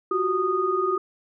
sine tone cluster, 359.8 / 380.3 / 1235 Hz, F#4 / F#4 / D#6, -48 / +48 / -13 cents, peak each -27 / -25 / -24 dBFS, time 0.11-0.98 s, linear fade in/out 5 ms, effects none

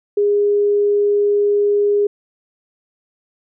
sine tone, 410 Hz, G#4, 22 cents flat, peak -12 dBFS, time 0.17-2.07 s, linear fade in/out 5 ms, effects none

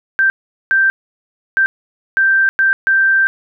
sine tone bursts at uneven times, 1568 Hz, G6, in tune, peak -9 dBFS, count 6, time 0.19-0.3 / 0.71-0.9 / 1.57-1.66 / 2.17-2.49 / 2.59-2.73 / 2.87-3.27 s, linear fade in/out 0 ms, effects none

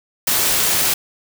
white noise, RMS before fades -17 dBFS, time 0.27-0.94 s, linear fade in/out 5 ms, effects none

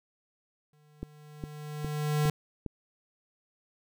square tone with exponential growth, 150 Hz, D3, 37 cents sharp, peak -23 dBFS, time 0.73-2.3 s, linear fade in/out 2 ms, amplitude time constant 340 ms
click train, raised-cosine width 3 ms, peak -22 dBFS, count 5, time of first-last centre 1.03-2.663 s, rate 2.45 Hz
effects none

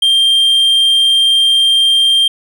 triangle tone, 3181 Hz, G7, 25 cents sharp, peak -6 dBFS, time 0.02-2.28 s, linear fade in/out 5 ms, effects none

